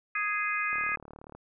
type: harmonic tone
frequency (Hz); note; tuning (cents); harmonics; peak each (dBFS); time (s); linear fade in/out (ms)
415.3; G#4; 0; 3 / 4 / 5 / 6; -33 / -33 / -33 / -33; 0.15-0.96; 5
type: click train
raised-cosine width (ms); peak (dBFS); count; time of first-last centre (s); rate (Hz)
1; -32; 24; 0.73-1.35; 37.1
effects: none